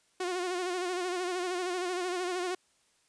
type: tone with vibrato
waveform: sawtooth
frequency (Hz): 360.8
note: F#4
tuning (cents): -44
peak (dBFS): -27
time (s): 0.2-2.55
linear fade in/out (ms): 5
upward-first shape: sine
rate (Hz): 13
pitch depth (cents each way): 59
effects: white hiss -69 dBFS RMS until 3.08 s + resampled to 22050 Hz